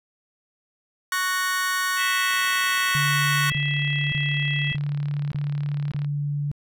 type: chord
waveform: 40% pulse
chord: F# major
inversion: second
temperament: just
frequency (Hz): 1110 / 1480 / 1850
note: C#6 / F#6 / A#6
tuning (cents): +2 / 0 / -14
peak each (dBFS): -26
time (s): 1.12-3.5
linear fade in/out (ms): 2
type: harmonic tone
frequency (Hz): 657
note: E5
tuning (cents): -6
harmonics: 3 / 4 / 5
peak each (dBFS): -28 / -29 / -30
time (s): 1.96-4.77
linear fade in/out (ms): 50
type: click train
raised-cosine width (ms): 0.3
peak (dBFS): -26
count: 137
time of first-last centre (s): 2.31-6.046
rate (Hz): 36.4
type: tone bursts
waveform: sine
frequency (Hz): 144.8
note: D3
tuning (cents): -24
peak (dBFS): -23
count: 6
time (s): 2.95-6.515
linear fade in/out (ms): 0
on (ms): 570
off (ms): 29
effects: none